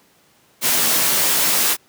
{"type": "noise with comb filter", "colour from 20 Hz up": "white", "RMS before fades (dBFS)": -17, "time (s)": [0.61, 1.77], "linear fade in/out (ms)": 50, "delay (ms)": 15, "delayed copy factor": -0.5, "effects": ["pink hiss -55 dBFS RMS until 1.88 s", "high-pass 150 Hz 12 dB/octave"]}